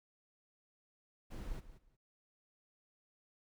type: noise with echo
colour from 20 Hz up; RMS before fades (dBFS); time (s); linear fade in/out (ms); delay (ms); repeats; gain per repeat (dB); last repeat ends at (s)
brown; -43; 1.3-1.61; 20; 180; 2; -14; 1.97
effects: none